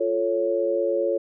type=chord; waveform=sine; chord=F augmented; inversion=none; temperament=equal with one note detuned; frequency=349.2 / 438.5 / 554.4 Hz; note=F4 / A4 / C#5; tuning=0 / -6 / 0 cents; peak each=-26 / -26 / -23 dBFS; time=0-1.18 s; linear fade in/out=10 ms; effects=none